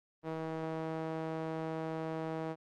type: tone with band-pass filter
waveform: sawtooth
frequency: 160.3 Hz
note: E3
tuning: 48 cents flat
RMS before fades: -38 dBFS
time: 0.23-2.56 s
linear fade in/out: 50 ms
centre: 580 Hz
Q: 0.99
effects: Opus 24 kbps